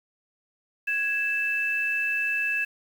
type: tone pair together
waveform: sine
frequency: 1661.2 / 2637 Hz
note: G#6 / E7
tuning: 0 / 0 cents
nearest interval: minor sixth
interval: 800 cents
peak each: -28 / -25 dBFS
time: 0.87-2.65 s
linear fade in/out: 10 ms
effects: 8-bit